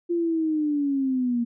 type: linear sweep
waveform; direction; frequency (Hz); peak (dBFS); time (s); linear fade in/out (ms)
sine; down; 347.6 to 233.1; -21; 0.09-1.45; 20
effects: none